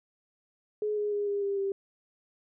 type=tone with pitch steps; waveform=sine; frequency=422.3 / 416.2 / 410.3 / 404.4 / 398.6 / 392.9 Hz; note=G#4 / G#4 / G#4 / G#4 / G4 / G4; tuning=+29 / +4 / -21 / -46 / +29 / +4 cents; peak=-27 dBFS; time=0.82-1.72 s; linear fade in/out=2 ms; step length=150 ms; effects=none